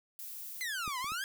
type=noise; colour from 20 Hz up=violet; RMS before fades=-44 dBFS; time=0.19-0.63 s; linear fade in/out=0 ms
type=exponential two-way sweep; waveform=sawtooth; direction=down then up; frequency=2093 to 973 to 1669 Hz; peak=-31 dBFS; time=0.61-1.24 s; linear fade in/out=0 ms; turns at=0.99 s
type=clicks; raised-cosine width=3 ms; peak=-31 / -39 / -37 dBFS; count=3; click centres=0.878 / 1.044 / 1.12 s
effects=none